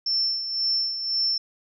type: tone with tremolo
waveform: sine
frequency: 5370 Hz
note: E8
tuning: 31 cents sharp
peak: -20 dBFS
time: 0.06-1.38 s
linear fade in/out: 5 ms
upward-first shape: sine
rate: 1.9 Hz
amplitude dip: 60%
effects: none